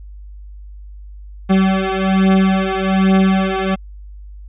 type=beating tone pair; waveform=40% pulse; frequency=190.4 / 191.6 Hz; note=F#3 / G3; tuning=+50 / -39 cents; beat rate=1.2 Hz; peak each=-14 dBFS; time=1.49-3.76 s; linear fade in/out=20 ms; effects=added 50 Hz sine -32 dBFS peak until 4.48 s + resampled to 8000 Hz